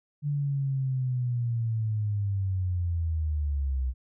sine linear sweep, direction down, 146.83 to 62.2 Hz, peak -25 dBFS, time 0.22-3.94 s, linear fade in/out 50 ms, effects none

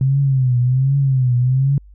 sine tone with vibrato, 130.81 Hz, C3, in tune, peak -12 dBFS, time 0.01-1.78 s, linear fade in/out 2 ms, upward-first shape triangle, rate 1.3 Hz, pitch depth 130 cents each way, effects added 50 Hz sine -40 dBFS peak until 1.94 s

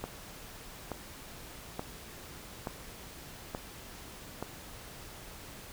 click train, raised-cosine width 1 ms, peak -21 dBFS, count 6, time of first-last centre 0.04-4.426 s, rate 1.14 Hz, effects pink hiss -48 dBFS RMS until 5.72 s

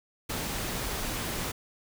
pink noise, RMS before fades -33 dBFS, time 0.29-1.52 s, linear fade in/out 10 ms, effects none

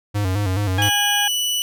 square tone with vibrato, 98 Hz, G2, in tune, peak -19 dBFS, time 0.14-0.9 s, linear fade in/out 20 ms, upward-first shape square, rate 4.7 Hz, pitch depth 87 cents each way
harmonic tone, 820 Hz, G#5, 22 cents flat, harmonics 1 / 2 / 3 / 4, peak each -23 / -22 / -29 / -26 dBFS, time 0.78-1.28 s, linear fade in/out 5 ms
sawtooth tone, 2960 Hz, F#7, in tune, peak -16 dBFS, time 0.82-1.62 s, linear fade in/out 0 ms
effects none

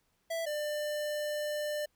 square tone pair in turn, 661 / 596.4 Hz, E5 / D5, +5 / +27 cents, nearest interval major second, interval 178 cents, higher first, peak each -33 / -33 dBFS, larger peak neither, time 0.3-0.46 / 0.46-1.86 s, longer second, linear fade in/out 10 ms, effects pink hiss -75 dBFS RMS until 1.95 s

